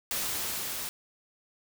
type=noise with level ramp; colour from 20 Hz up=white; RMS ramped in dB=-31 to -36 dBFS; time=0.11-0.89 s; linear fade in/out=0 ms; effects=none